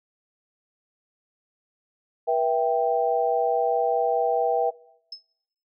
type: chord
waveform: sine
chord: E minor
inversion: second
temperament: equal with one note detuned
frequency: 483.2 / 659.3 / 784 Hz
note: B4 / E5 / G5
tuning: -38 / 0 / 0 cents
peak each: -24 dBFS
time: 2.27-4.71 s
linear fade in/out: 20 ms
type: tone with exponential decay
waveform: sine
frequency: 5200 Hz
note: E8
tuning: 24 cents flat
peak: -30 dBFS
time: 5.12-5.23 s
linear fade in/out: 5 ms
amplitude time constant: 23 ms
effects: noise-tail reverb RT60 0.8 s tail -23 dB re dry